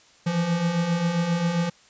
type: beating tone pair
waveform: square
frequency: 164.9 / 172.4 Hz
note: E3 / F3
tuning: +1 / -22 cents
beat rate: 7.5 Hz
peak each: -30 / -23 dBFS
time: 0.26-1.7 s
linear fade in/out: 10 ms
effects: white hiss -55 dBFS RMS until 1.89 s + resampled to 16000 Hz